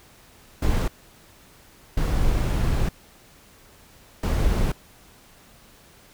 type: noise bursts at uneven times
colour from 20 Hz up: brown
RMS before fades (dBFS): -21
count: 3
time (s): 0.62-0.88 / 1.97-2.89 / 4.23-4.72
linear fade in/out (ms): 5
effects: pink hiss -52 dBFS RMS until 6.13 s